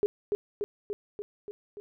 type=tone with echo; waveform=sine; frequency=411.9 Hz; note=G#4; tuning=14 cents flat; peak=-21 dBFS; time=0.03-0.06 s; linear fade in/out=0 ms; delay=290 ms; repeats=6; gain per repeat=-3 dB; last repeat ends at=1.8 s; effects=none